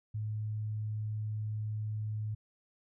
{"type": "tone", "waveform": "sine", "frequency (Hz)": 107.3, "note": "A2", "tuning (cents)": -43, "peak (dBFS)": -33, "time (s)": [0.14, 2.35], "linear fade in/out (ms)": 10, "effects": []}